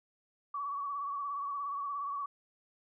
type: tone with vibrato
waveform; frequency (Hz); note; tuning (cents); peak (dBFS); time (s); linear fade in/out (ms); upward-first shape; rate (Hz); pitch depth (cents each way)
sine; 1133; C#6; +37; -34; 0.54-2.26; 5; triangle; 17; 56
effects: none